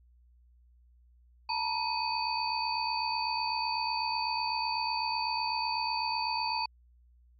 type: tone cluster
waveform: sine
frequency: 895 / 963 / 2518 / 4552 Hz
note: A5 / B5 / D#7 / C#8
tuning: +29 / -44 / +20 / +45 cents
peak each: -33 / -34 / -38 / -34 dBFS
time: 1.49-6.66 s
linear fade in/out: 5 ms
effects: added 60 Hz sine -58 dBFS peak until 7.39 s + MP3 32 kbps